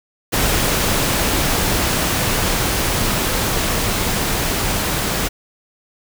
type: noise with level ramp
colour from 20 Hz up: pink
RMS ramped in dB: -17 to -20 dBFS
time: 0.32-5.29 s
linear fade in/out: 20 ms
effects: none